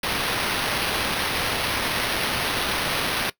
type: noise with sample-and-hold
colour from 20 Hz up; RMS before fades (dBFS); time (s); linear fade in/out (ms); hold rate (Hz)
white; -25; 0.03-3.3; 5; 7350
effects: noise-tail reverb RT60 0.1 s tail -19 dB re dry